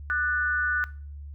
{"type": "tone with amplitude modulation", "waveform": "sine", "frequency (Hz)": 1480, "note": "F#6", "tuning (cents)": 0, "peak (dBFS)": -20, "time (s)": [0.1, 0.84], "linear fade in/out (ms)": 0, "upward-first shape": "sine", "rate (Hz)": 283, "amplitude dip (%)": 70, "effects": ["noise-tail reverb RT60 0.4 s tail -20 dB re dry", "added 72 Hz sine -37 dBFS peak until 1.34 s"]}